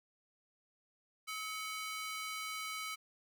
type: ring-modulated tone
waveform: sawtooth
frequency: 1760 Hz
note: A6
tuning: in tune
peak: -33 dBFS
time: 1.27-2.96 s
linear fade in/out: 20 ms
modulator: 478 Hz
effects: none